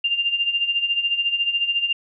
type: tone with tremolo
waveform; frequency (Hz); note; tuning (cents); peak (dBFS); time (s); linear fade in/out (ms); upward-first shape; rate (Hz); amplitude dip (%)
sine; 2794; F7; 0; -16; 0.04-1.93; 5; sine; 14; 70
effects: none